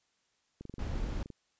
click train, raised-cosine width 3 ms, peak -31 dBFS, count 17, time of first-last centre 0.61-1.303 s, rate 23.1 Hz
brown noise, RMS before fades -35 dBFS, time 0.79-1.23 s, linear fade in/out 2 ms
effects white hiss -75 dBFS RMS until 1.59 s + resampled to 16000 Hz

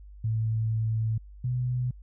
sine tone pair in turn, 111.2 / 124.82 Hz, A2 / B2, +19 / +19 cents, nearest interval major second, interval 200 cents, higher second, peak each -24 / -25 dBFS, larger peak first, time 0.24-1.18 / 1.44-1.91 s, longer first, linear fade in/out 5 ms, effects added 50 Hz sine -44 dBFS peak until 2.02 s

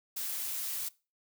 blue noise, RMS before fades -36 dBFS, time 0.16-0.89 s, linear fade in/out 10 ms, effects noise-tail reverb RT60 0.3 s tail -21 dB re dry

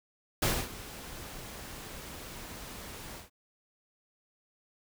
pink noise with ADSR envelope, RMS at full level -27 dBFS, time 0.42-3.3 s, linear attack 7 ms, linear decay 250 ms, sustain -17 dB, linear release 140 ms, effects none

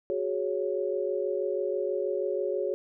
sine chord, F# suspended second, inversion none, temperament just, 370 / 416.2 / 555 Hz, F#4 / G#4 / C#5, 0 / +4 / +2 cents, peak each -31 dBFS, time 0.1-2.74 s, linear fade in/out 0 ms, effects none

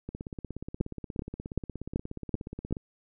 two click trains, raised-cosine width 3 ms, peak -24 / -14 dBFS, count 46 / 6, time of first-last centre 0.09-2.769 / 0.81-2.726 s, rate 16.8 / 2.61 Hz, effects none

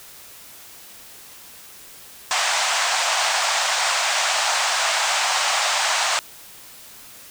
pink band-pass noise, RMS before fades -21 dBFS, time 2.31-6.19 s, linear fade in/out 0 ms, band 650 to 8400 Hz, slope 48 dB/octave, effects white hiss -43 dBFS RMS until 7.3 s

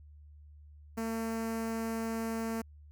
sawtooth tone with notch filter, 225.7 Hz, A3, 44 cents sharp, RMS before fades -35 dBFS, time 0.97-2.62 s, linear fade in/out 10 ms, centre 3500 Hz, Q 1.1, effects added 74 Hz sine -51 dBFS peak until 2.91 s

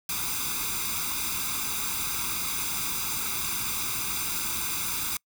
white noise with comb filter, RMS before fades -30 dBFS, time 0.09-5.17 s, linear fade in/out 2 ms, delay 0.82 ms, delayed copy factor +1, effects noise-tail reverb RT60 0.1 s tail -26 dB re dry

